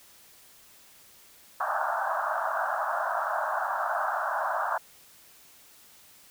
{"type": "band-pass noise", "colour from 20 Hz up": "pink", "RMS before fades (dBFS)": -29, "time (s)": [1.6, 4.78], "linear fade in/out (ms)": 5, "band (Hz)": [610, 1600], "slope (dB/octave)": 96, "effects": ["white hiss -55 dBFS RMS until 6.3 s"]}